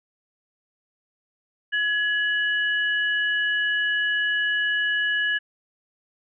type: tone pair together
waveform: sine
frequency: 1687 / 2942 Hz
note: G#6 / F#7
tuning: +27 / -11 cents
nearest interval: minor seventh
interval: 962 cents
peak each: -21 / -29 dBFS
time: 1.72-5.39 s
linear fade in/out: 20 ms
effects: none